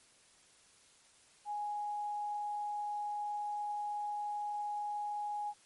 sine tone, 830.6 Hz, G#5, in tune, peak -35 dBFS, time 1.45-5.54 s, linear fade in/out 50 ms, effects white hiss -64 dBFS RMS until 5.65 s + MP3 48 kbps

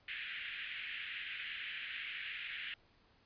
white band-pass noise, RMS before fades -44 dBFS, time 0.08-2.74 s, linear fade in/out 2 ms, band 1600 to 3100 Hz, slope 48 dB/octave, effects pink hiss -69 dBFS RMS until 3.25 s + resampled to 11025 Hz

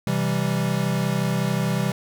square chord, C major, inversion none, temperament equal, 130.81 / 164.81 / 196 Hz, C3 / E3 / G3, 0 / 0 / 0 cents, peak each -26 dBFS, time 0.07-1.92 s, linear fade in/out 2 ms, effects none

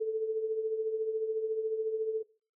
sine tone with tremolo, 440 Hz, A4, in tune, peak -26 dBFS, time 0-2.23 s, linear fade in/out 20 ms, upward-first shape triangle, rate 14 Hz, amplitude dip 65%, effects noise-tail reverb RT60 0.4 s tail -20 dB re dry

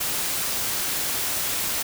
white noise, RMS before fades -26 dBFS, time 0-1.83 s, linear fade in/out 10 ms, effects none

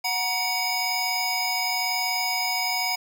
square tone cluster, 737 / 950 / 2252 / 5020 Hz, F#5 / A#5 / C#7 / D#8, -7 / +33 / +27 / +15 cents, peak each -31 / -33 / -29 / -28 dBFS, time 0.04-2.96 s, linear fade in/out 10 ms, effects none

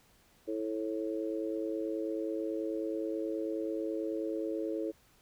harmonic tone, 109.3 Hz, A2, 11 cents flat, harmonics 3 / 4 / 5, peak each -35 / -37 / -39 dBFS, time 0.47-4.92 s, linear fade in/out 20 ms, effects pink hiss -65 dBFS RMS until 5.21 s

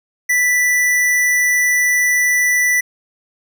square tone, 1975.5 Hz, B6, in tune, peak -13 dBFS, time 0.29-2.81 s, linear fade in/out 10 ms, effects none

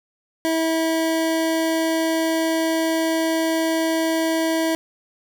25% pulse tone, 324.4 Hz, E4, 28 cents flat, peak -15 dBFS, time 0.45-4.75 s, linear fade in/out 0 ms, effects none

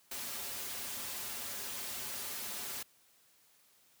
white noise with comb filter, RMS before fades -41 dBFS, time 0.11-2.83 s, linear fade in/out 5 ms, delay 6.3 ms, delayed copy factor -0.7, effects white hiss -67 dBFS RMS until 4 s + high-pass 80 Hz 12 dB/octave

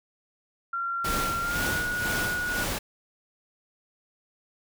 sine tone with pitch glide, 1375 to 1453.4 Hz, F6 to F#6, -27 to -31 cents, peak -27 dBFS, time 0.73-2.64 s, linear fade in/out 5 ms, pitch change +96 cents, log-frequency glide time 1.41-1.65 s
pink noise with tremolo, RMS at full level -29 dBFS, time 1.04-2.79 s, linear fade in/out 10 ms, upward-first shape sine, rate 2 Hz, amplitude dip 60%
effects none

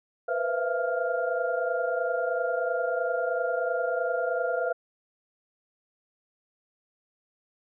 sine tone cluster, 482 / 512 / 657 / 680 / 1402 Hz, B4 / C5 / E5 / F5 / F6, -42 / -38 / -6 / -46 / +6 cents, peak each -32 / -30 / -34 / -30 / -33 dBFS, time 0.28-4.73 s, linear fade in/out 10 ms, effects none

